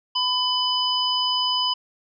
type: harmonic tone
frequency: 1000 Hz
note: B5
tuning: 21 cents sharp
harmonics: 1 / 3 / 5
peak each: -25 / -23 / -25 dBFS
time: 0.15-1.74 s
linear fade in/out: 10 ms
effects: none